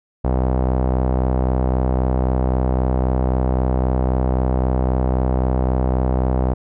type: tone with low-pass filter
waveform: sawtooth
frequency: 63.8 Hz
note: C2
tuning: 43 cents flat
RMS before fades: -18 dBFS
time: 0.24-6.54 s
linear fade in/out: 10 ms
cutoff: 760 Hz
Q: 1.6
effects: none